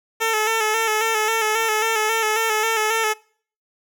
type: tone with vibrato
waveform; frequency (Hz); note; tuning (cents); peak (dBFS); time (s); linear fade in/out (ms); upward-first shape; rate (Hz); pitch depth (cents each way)
10% pulse; 440; A4; 0; -10; 0.2-3.14; 20; square; 3.7; 38
effects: noise-tail reverb RT60 0.5 s tail -24 dB re dry